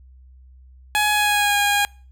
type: tone with pitch glide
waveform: 15% pulse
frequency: 840 to 816.1 Hz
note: G#5 to G#5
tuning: +19 to -31 cents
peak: -10 dBFS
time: 0.95-1.85 s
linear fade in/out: 0 ms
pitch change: -50 cents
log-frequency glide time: 1.12-1.56 s
effects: noise-tail reverb RT60 0.4 s tail -26 dB re dry + added 64 Hz sine -44 dBFS peak until 2.11 s